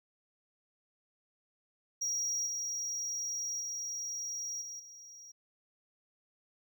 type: tone with level steps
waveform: triangle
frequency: 5690 Hz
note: F8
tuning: 31 cents sharp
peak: -30 / -33 / -35 / -40 / -48 dBFS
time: 2.01-5.32 s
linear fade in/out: 10 ms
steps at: 2.46 / 3.6 / 4.61 / 4.79 s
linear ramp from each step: 10 ms
effects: none